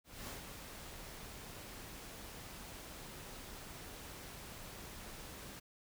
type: noise with ADSR envelope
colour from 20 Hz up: pink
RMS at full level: -45 dBFS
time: 0.04-5.6 s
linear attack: 240 ms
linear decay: 140 ms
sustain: -5 dB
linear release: 12 ms
effects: none